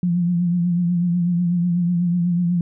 sine tone with vibrato, 174.61 Hz, F3, in tune, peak -16 dBFS, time 0.03-2.61 s, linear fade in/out 2 ms, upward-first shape triangle, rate 8.1 Hz, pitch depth 56 cents each way, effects none

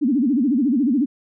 sine tone with vibrato, 262.1 Hz, C4, 3 cents sharp, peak -15 dBFS, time 0.01-1.06 s, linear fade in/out 20 ms, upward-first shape sine, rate 14 Hz, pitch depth 250 cents each way, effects none

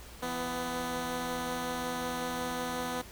10% pulse tone pair together, 167.95 / 249.2 Hz, E3 / B3, +33 / +16 cents, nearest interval perfect fifth, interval 683 cents, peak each -33 / -25 dBFS, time 0.22-3.02 s, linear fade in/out 10 ms, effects added 60 Hz sine -52 dBFS peak until 3.11 s + pink hiss -50 dBFS RMS until 3.11 s

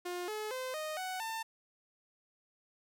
sawtooth tone with pitch steps, 355.4 / 427.6 / 514.4 / 618.8 / 744.4 / 895.6 Hz, F4 / A4 / C5 / D#5 / F#5 / A5, +30 / -49 / -30 / -10 / +10 / +30 cents, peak -33 dBFS, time 0.05-1.43 s, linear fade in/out 10 ms, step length 230 ms, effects none

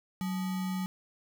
sine tone with sample-and-hold, 186.4 Hz, F#3, 13 cents sharp, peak -30 dBFS, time 0.21-0.86 s, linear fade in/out 0 ms, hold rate 1050 Hz, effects none

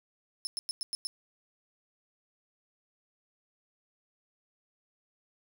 30% pulse tone bursts, 5240 Hz, E8, 11 cents flat, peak -28 dBFS, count 6, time 0.45-1.07 s, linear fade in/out 0 ms, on 20 ms, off 100 ms, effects none

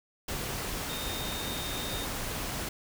sine tone in noise, 3681 Hz, A#7, 23 cents flat, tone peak -39 dBFS, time 0.89-2.05 s, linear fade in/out 5 ms, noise pink, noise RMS -35 dBFS, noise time 0.28-2.69 s, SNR -7 dB, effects none

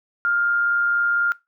sine tone with amplitude modulation, 1403 Hz, F6, 8 cents sharp, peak -16 dBFS, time 0.25-1.32 s, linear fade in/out 0 ms, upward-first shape sine, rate 124 Hz, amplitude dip 30%, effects noise-tail reverb RT60 0.2 s tail -20 dB re dry

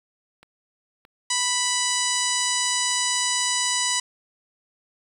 click train, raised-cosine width 0.3 ms, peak -32 dBFS, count 5, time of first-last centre 0.43-2.914 s, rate 1.61 Hz
harmonic tone, 988 Hz, B5, in tune, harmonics 1 / 2 / 3 / 4 / 5 / 6 / 7 / 8 / 9, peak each -30 / -30 / -30 / -30 / -30 / -30 / -30 / -30 / -30 dBFS, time 1.3-4 s, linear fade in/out 5 ms
effects 8-bit

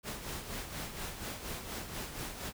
pink noise with tremolo, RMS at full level -39 dBFS, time 0.03-2.53 s, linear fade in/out 50 ms, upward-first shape sine, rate 4.2 Hz, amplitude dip 55%, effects none

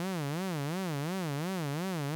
sawtooth tone with vibrato, 163.8 Hz, E3, 11 cents flat, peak -28 dBFS, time 0-2.15 s, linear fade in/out 0 ms, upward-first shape sine, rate 2.8 Hz, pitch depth 280 cents each way, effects none

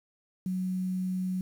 sine tone, 185 Hz, F#3, in tune, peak -28 dBFS, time 0.46-1.41 s, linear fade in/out 2 ms, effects 9-bit

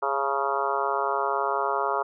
harmonic tone with a mistuned harmonic, 137.9 Hz, C#3, 9 cents flat, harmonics 3 / 4 / 5 / 6 / 7 / 8 / 9 / 10, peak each -31 / -33 / -31 / -32 / -30 / -31 / -31 / -34 dBFS, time 0.02-2.03 s, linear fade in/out 10 ms, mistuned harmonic 6, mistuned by +58 cents, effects none

